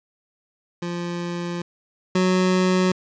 25% pulse tone pair in turn, 173.7 / 184.48 Hz, F3 / F#3, -9 / -5 cents, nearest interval minor second, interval 104 cents, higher second, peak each -22 / -13 dBFS, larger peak second, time 0.82-1.62 / 2.15-2.92 s, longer first, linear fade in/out 5 ms, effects resampled to 16000 Hz + 8-bit

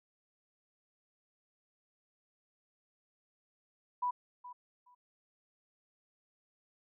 sine tone with echo, 986 Hz, B5, 3 cents flat, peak -30 dBFS, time 4.02-4.11 s, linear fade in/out 10 ms, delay 420 ms, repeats 2, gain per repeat -15 dB, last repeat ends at 4.95 s, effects none

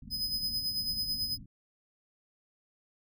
pink low-pass noise, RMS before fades -47 dBFS, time 0.02-1.46 s, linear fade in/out 5 ms, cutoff 280 Hz, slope 96 dB/octave
45% pulse tone with tremolo, 5030 Hz, D#8, 18 cents sharp, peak -29 dBFS, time 0.1-1.38 s, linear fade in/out 50 ms, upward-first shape sine, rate 9.1 Hz, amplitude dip 55%
effects none

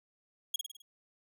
sawtooth tone with echo, 3300 Hz, G#7, 12 cents flat, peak -26 dBFS, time 0.54-0.56 s, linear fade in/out 5 ms, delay 52 ms, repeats 5, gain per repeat -5 dB, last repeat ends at 0.82 s, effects none

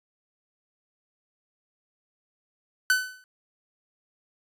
45% pulse tone with exponential decay, 1508 Hz, F#6, 32 cents sharp, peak -16 dBFS, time 2.9-3.24 s, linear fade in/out 1 ms, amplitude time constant 73 ms, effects resampled to 32000 Hz

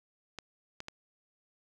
clicks, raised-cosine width 0.2 ms, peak -23 dBFS, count 3, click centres 0.387 / 0.804 / 0.884 s, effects none

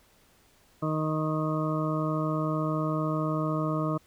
harmonic tone with a mistuned harmonic, 155.56 Hz, D#3, in tune, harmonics 1 / 2 / 3 / 4 / 6 / 7 / 8, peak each -29 / -31 / -38 / -34 / -47 / -36 / -36 dBFS, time 0.82-3.98 s, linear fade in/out 10 ms, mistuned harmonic 6, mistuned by +40 cents, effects pink hiss -62 dBFS RMS until 4.06 s

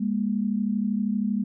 sine tone pair together, 203.9 / 236.6 Hz, G#3 / A#3, -32 / +26 cents, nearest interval minor third, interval 258 cents, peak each -24 / -27 dBFS, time 0-1.44 s, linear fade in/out 10 ms, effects none

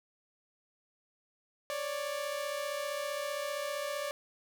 sawtooth tone pair together, 552.7 / 588 Hz, C#5 / D5, -5 / +2 cents, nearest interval minor second, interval 107 cents, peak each -35 / -32 dBFS, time 1.7-4.11 s, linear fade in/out 0 ms, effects none

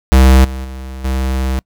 square tone with level steps, 65.41 Hz, C2, in tune, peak -5 / -22 / -26 / -15 dBFS, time 0.12-1.59 s, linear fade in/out 0 ms, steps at 0.44 / 0.64 / 1.04 s, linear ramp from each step 10 ms, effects noise-tail reverb RT60 0.1 s tail -25 dB re dry

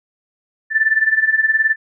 sine tone with tremolo, 1765 Hz, A6, 5 cents sharp, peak -9 dBFS, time 0.7-1.76 s, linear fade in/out 50 ms, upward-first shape sine, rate 19 Hz, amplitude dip 80%, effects none

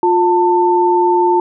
sine tone pair together, 354.1 / 892.3 Hz, F4 / A5, +24 / +24 cents, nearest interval octave + major third, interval 1600 cents, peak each -12 dBFS, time 0.03-1.4 s, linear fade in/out 2 ms, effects none

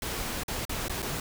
pink noise with dropouts, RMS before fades -33 dBFS, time 0.02-1.2 s, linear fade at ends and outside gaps 2 ms, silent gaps 0.435-0.481 / 0.652-0.694 / 0.883-0.896 / 1.021-1.026 s, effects none

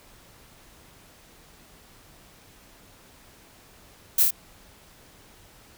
violet noise with echo, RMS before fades -19 dBFS, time 4.18-4.23 s, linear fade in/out 5 ms, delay 26 ms, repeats 3, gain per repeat -2 dB, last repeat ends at 4.308 s, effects pink hiss -53 dBFS RMS until 5.77 s

